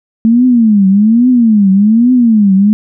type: tone with vibrato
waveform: sine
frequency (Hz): 220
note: A3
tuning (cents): 0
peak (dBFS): -4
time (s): 0.25-2.73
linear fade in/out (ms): 0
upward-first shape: triangle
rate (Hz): 1.2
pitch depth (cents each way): 270
effects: none